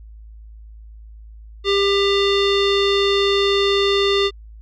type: tone with low-pass filter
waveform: square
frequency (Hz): 398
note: G4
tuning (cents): +26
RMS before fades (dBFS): -17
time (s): 1.64-4.31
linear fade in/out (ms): 50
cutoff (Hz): 3800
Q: 5.1
effects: added 54 Hz sine -37 dBFS peak until 4.61 s